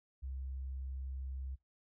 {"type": "tone", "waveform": "sine", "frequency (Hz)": 66.1, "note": "C2", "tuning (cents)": 18, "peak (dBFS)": -39, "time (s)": [0.22, 1.56], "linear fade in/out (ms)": 20, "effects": ["noise-tail reverb RT60 0.2 s tail -24 dB re dry"]}